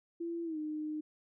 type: tone with pitch glide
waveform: sine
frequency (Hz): 337.6 to 306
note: E4 to D#4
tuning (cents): +41 to -29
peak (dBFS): -35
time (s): 0.2-1.01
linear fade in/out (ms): 10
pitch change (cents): -170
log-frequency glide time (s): 0.44-0.58
effects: none